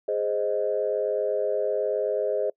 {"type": "chord", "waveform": "sine", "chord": "Ab major", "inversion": "none", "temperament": "equal", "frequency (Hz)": [415.3, 523.3, 622.3], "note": ["Ab4", "C5", "Eb5"], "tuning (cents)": [0, 0, 0], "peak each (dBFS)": -27, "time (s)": [0.08, 2.5], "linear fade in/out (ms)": 5, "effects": ["noise-tail reverb RT60 0.1 s tail -26 dB re dry", "tanh soft clip ceiling -13 dBFS"]}